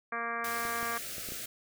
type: harmonic tone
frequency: 233.1 Hz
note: A#3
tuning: in tune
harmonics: 1 / 2 / 3 / 4 / 5 / 6 / 7 / 8 / 9 / 10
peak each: -47 / -43 / -41 / -47 / -36 / -44 / -38 / -45 / -45 / -46 dBFS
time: 0.12-0.98 s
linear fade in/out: 5 ms
type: band-stop noise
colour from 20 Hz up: white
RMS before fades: -40 dBFS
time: 0.44-1.46 s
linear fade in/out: 5 ms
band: 730 to 1200 Hz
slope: 96 dB/octave
type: clicks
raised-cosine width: 2 ms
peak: -31 dBFS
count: 5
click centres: 0.652 / 0.829 / 1.182 / 1.288 / 1.321 s
effects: none